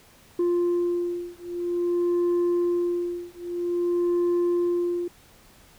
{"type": "beating tone pair", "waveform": "sine", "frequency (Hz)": [349.2, 349.71], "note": ["F4", "F4"], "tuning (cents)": [0, 2], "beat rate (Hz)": 0.51, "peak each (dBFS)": -23, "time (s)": [0.39, 5.08], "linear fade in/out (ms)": 5, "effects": ["tanh soft clip ceiling -19 dBFS", "pink hiss -54 dBFS RMS until 5.78 s"]}